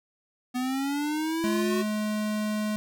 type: linear sweep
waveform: square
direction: up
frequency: 246.9 to 370 Hz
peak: -27 dBFS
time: 0.54-1.83 s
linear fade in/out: 20 ms
type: tone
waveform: square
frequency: 212.5 Hz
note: G#3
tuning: 40 cents sharp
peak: -27 dBFS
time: 1.44-2.76 s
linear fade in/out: 0 ms
effects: none